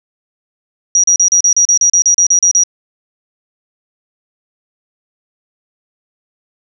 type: tone bursts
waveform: sine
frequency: 5760 Hz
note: F#8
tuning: 47 cents flat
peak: -6 dBFS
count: 14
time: 0.95-2.636 s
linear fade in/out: 2 ms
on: 87 ms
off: 36 ms
effects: none